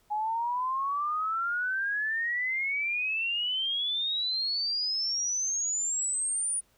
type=exponential sweep; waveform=sine; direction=up; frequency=830.6 to 9640 Hz; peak=-27 dBFS; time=0.1-6.61 s; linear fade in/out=20 ms; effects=pink hiss -67 dBFS RMS until 6.77 s